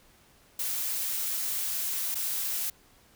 blue noise with dropouts, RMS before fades -31 dBFS, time 0.59-2.7 s, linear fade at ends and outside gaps 5 ms, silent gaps 2.146-2.153 s, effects pink hiss -60 dBFS RMS until 3.15 s

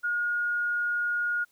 sine tone, 1434 Hz, F6, 45 cents sharp, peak -25 dBFS, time 0.03-1.45 s, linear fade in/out 20 ms, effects white hiss -67 dBFS RMS until 1.51 s

